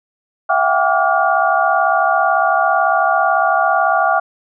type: tone cluster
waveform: sine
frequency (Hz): 663 / 737 / 795 / 1158 / 1417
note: E5 / F#5 / G5 / D6 / F6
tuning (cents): +10 / -7 / +24 / -25 / +25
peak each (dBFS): -18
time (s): 0.49-4.2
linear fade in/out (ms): 10
effects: none